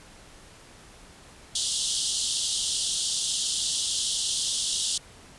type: band-pass noise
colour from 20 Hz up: pink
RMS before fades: -28 dBFS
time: 1.55-4.98 s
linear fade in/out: 5 ms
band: 3000 to 10000 Hz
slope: 96 dB/octave
effects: pink hiss -50 dBFS RMS until 5.38 s + resampled to 24000 Hz